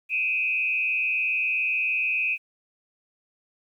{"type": "tone with frequency modulation", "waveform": "sine", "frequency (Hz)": 2516, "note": "D#7", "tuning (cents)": 19, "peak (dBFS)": -22, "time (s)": [0.09, 2.38], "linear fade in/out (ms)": 50, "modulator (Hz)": 127, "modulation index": 0.85, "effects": ["10-bit"]}